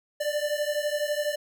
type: beating tone pair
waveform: square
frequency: 587 / 599 Hz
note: D5 / D5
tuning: -1 / +34 cents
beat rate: 12 Hz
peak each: -29 / -30 dBFS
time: 0.2-1.36 s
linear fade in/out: 10 ms
effects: none